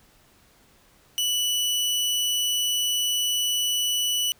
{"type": "tone", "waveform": "sawtooth", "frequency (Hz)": 2960, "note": "F#7", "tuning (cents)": 0, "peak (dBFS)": -19, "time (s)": [1.18, 4.32], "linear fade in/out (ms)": 0, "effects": ["pink hiss -58 dBFS RMS until 4.39 s"]}